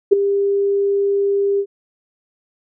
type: tone with ADSR envelope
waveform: sine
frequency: 399.4 Hz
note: G4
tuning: 32 cents sharp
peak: -3 dBFS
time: 0.11-1.66 s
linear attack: 19 ms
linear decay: 9 ms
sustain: -11 dB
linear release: 67 ms
effects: none